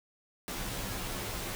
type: noise with comb filter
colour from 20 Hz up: pink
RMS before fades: -37 dBFS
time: 0.48-1.55 s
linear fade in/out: 0 ms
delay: 13 ms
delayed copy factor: -0.65
effects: none